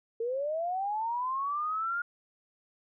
sine linear sweep, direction up, 447.8 to 1426 Hz, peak -29 dBFS, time 0.2-2.02 s, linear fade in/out 5 ms, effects none

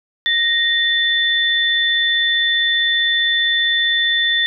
sine tone pair together, 1864.7 / 3520 Hz, A#6 / A7, 0 / 0 cents, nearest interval major seventh, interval 1100 cents, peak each -17 / -16 dBFS, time 0.26-4.46 s, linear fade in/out 0 ms, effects none

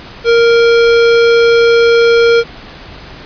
square tone, 466.2 Hz, A#4, in tune, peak -6 dBFS, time 0.24-2.44 s, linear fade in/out 50 ms, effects pink hiss -32 dBFS RMS until 3.25 s + resampled to 11025 Hz

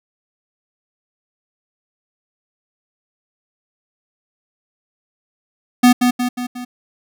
square tone with echo, 246.9 Hz, B3, in tune, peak -7 dBFS, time 5.83-5.93 s, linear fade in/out 10 ms, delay 180 ms, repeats 4, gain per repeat -5 dB, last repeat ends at 6.65 s, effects none

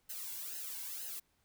blue noise with flanger, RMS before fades -43 dBFS, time 0.09-1.2 s, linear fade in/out 10 ms, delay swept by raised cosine 0.86 to 1.65 ms, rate 2.1 Hz, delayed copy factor -0.85, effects pink hiss -75 dBFS RMS until 1.44 s

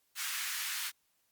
pink high-pass noise, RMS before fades -37 dBFS, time 0.15-0.92 s, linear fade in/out 50 ms, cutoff 1400 Hz, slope 24 dB/octave, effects white hiss -75 dBFS RMS until 1.31 s + Opus 48 kbps

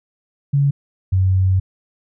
sine tone pair in turn, 140.9 / 94.04 Hz, C#3 / F#2, +29 / +29 cents, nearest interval perfect fifth, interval 700 cents, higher first, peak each -12 dBFS, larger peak neither, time 0.53-0.71 / 1.12-1.6 s, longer second, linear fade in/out 10 ms, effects none

